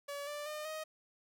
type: tone with pitch steps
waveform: sawtooth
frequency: 570 / 588.1 / 606.7 / 625.9 Hz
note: C#5 / D5 / D#5 / D#5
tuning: +48 / +2 / -44 / +10 cents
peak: -36 dBFS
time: 0.08-0.84 s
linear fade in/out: 10 ms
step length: 190 ms
effects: none